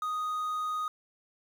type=tone with quantisation; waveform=triangle; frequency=1244.5 Hz; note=D#6; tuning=in tune; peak=-28 dBFS; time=0.02-0.88 s; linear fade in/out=2 ms; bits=9; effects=none